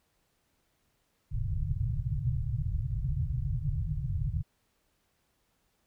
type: low-pass noise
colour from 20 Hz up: white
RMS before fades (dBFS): -31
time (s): 1.31-4.43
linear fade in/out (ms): 20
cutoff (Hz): 150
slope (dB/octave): 96
effects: pink hiss -74 dBFS RMS until 5.86 s